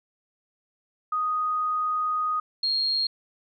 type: tone pair in turn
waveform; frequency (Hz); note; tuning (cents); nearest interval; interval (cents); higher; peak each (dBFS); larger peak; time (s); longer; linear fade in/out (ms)
sine; 1244.5 / 4248; D#6 / C8; 0 / +25; octave + major sixth; 2125; second; -23 / -22; second; 1.12-2.4 / 2.63-3.07; first; 5
effects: none